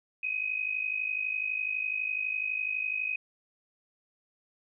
sine tone pair together, 2489 / 2541 Hz, D#7 / D#7, 0 / +36 cents, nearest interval unison, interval 36 cents, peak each -33 / -31 dBFS, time 0.23-3.16 s, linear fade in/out 5 ms, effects none

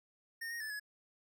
square tone with pitch steps, 1835 / 1865 / 1746 / 1689 Hz, A#6 / A#6 / A6 / G#6, -28 / 0 / -14 / +29 cents, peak -40 dBFS, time 0.41-0.798 s, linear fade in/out 10 ms, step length 97 ms, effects none

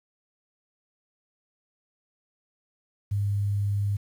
sine tone, 101.2 Hz, G#2, 44 cents flat, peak -23 dBFS, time 3.11-3.97 s, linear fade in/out 10 ms, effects 9-bit

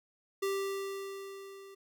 square tone with level ramp, 392 Hz, G4, in tune, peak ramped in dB -30 to -50 dBFS, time 0.42-1.75 s, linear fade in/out 10 ms, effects none

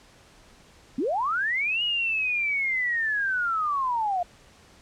sine linear two-way sweep, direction up then down, 223.1 to 2913 to 687 Hz, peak -23 dBFS, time 0.98-4.23 s, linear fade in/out 5 ms, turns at 1.83 s, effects pink hiss -54 dBFS RMS until 4.81 s + low-pass 8000 Hz 12 dB/octave

